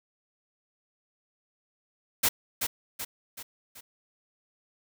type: noise with echo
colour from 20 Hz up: white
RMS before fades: -23 dBFS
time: 2.23-2.29 s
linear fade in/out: 10 ms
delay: 380 ms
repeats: 4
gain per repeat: -6 dB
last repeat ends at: 3.81 s
effects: none